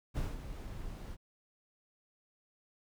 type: noise with ADSR envelope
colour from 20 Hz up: brown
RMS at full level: -34 dBFS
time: 0.14-1.17 s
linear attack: 33 ms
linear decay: 190 ms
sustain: -9 dB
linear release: 39 ms
effects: none